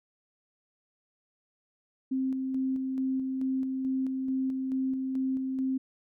sine tone with tremolo, 263.1 Hz, C4, 10 cents sharp, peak -26 dBFS, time 2.11-5.78 s, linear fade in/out 10 ms, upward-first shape square, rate 2.3 Hz, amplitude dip 30%, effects none

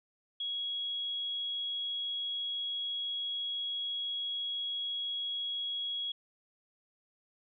sine tone, 3322 Hz, G#7, in tune, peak -33 dBFS, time 0.4-6.12 s, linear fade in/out 5 ms, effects none

